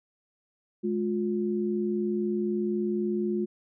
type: tone pair together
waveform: sine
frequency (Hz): 211 / 354.9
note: G#3 / F4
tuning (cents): +28 / +28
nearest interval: major sixth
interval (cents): 900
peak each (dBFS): -28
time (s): 0.83-3.46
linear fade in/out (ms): 20
effects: none